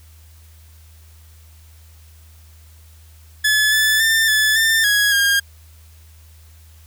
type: tone with pitch steps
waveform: sawtooth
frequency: 1718 / 1741 / 1791 / 1731 / 1792 / 1664 / 1617 Hz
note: A6 / A6 / A6 / A6 / A6 / G#6 / G#6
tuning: -42 / -19 / +30 / -29 / +31 / +3 / -47 cents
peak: -10 dBFS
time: 3.44-5.4 s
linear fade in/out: 10 ms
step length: 280 ms
effects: added 79 Hz sine -43 dBFS peak until 6.86 s + white hiss -53 dBFS RMS until 6.86 s